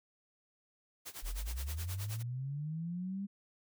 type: noise with tremolo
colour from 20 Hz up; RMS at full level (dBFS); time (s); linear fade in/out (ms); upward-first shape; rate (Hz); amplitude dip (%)
white; -44; 1.05-2.23; 20; sine; 9.5; 90
type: linear sweep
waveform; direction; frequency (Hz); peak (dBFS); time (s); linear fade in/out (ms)
sine; up; 35.22 to 201.9; -36; 1.22-3.27; 20
effects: none